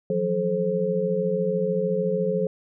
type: tone cluster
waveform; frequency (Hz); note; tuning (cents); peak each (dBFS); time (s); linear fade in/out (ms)
sine; 168.3 / 182 / 432.2 / 526; E3 / F#3 / A4 / C5; +36 / -28 / -31 / +9; -32 / -27 / -25 / -26; 0.1-2.47; 2
effects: none